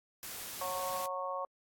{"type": "noise", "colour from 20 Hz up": "white", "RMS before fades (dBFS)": -43, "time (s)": [0.23, 1.06], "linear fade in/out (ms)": 0}
{"type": "harmonic tone", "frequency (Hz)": 183.5, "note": "F#3", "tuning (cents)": -14, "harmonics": [3, 4, 5, 6], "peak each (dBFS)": [-39, -43, -43, -38], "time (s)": [0.61, 1.45], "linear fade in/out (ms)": 2}
{"effects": ["AAC 64 kbps"]}